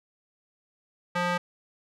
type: tone with band-pass filter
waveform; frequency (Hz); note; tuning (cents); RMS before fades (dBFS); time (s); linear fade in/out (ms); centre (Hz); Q
square; 176.6; F3; +20; -27; 1.15-1.38; 10; 1400; 0.88
effects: none

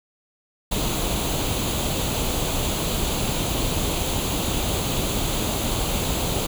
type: noise with comb filter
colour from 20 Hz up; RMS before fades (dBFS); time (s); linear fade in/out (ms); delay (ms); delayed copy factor
pink; -24; 0.71-6.47; 10; 0.28; +0.6
effects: none

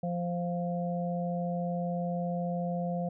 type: harmonic tone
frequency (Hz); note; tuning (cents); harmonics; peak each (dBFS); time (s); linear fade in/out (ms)
174.61; F3; 0; 1 / 3 / 4; -31 / -36 / -37; 0.03-3.09; 5
effects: none

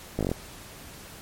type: slowing click train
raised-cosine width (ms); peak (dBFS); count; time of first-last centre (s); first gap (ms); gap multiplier
2; -13; 7; 0.19-0.316; 18; 1.06
effects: pink hiss -45 dBFS RMS until 1.21 s + MP3 64 kbps

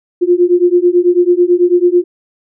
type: beating tone pair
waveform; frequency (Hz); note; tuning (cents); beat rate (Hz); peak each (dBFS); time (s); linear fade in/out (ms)
sine; 349.2 / 358.3; F4 / F4; 0 / +44; 9.1; -10; 0.21-2.04; 20
effects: none

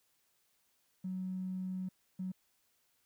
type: tone bursts at uneven times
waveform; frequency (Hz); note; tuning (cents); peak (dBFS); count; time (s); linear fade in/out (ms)
triangle; 185.9; F#3; +8; -32; 2; 1.04-1.89 / 2.19-2.32; 10
effects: tanh soft clip ceiling -34 dBFS + white hiss -75 dBFS RMS until 3.05 s

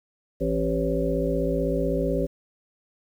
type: harmonic tone with a mistuned harmonic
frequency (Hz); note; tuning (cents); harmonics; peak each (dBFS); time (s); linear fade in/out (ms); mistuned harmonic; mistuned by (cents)
55.9; A1; +28; 1 / 3 / 5 / 7 / 9 / 10; -29 / -29 / -29 / -29 / -29 / -29; 0.4-2.27; 20; 5; -59
effects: 9-bit

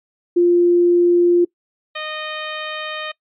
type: tone pair in turn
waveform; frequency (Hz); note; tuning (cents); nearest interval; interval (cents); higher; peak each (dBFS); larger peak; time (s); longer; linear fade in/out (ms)
sine / 5% pulse; 349.2 / 616.5; F4 / D#5; 0 / -16; minor seventh; 984; second; -10 / -11; first; 0.36-1.45 / 1.95-3.12; second; 10
effects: noise-tail reverb RT60 0.1 s tail -23 dB re dry + resampled to 8000 Hz

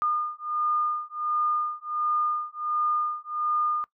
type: beating tone pair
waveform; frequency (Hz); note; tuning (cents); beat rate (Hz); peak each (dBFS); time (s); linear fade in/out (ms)
sine; 1215 / 1216.4; D#6 / D#6; -42 / -40; 1.4; -28; 0.02-3.84; 0
effects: noise-tail reverb RT60 0.1 s tail -19 dB re dry

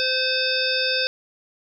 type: harmonic tone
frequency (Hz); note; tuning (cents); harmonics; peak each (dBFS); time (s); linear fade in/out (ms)
517; C5; -21; 1 / 3 / 5 / 7 / 9 / 10; -27 / -27 / -27 / -27 / -27 / -27; 0-1.07; 0
effects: 9-bit

